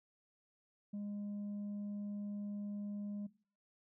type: tone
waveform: sine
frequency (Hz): 204.8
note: G#3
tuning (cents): -24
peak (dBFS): -37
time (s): 0.93-3.27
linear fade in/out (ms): 10
effects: noise-tail reverb RT60 0.4 s tail -20 dB re dry + tanh soft clip ceiling -39 dBFS